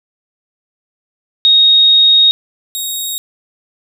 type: tone pair in turn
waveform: sine / 15% pulse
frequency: 3740 / 3762 Hz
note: A#7 / A#7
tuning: +5 / +15 cents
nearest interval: unison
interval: 10 cents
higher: second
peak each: -5 / -11 dBFS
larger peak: first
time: 1.45-2.31 / 2.75-3.18 s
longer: first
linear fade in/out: 0 ms
effects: none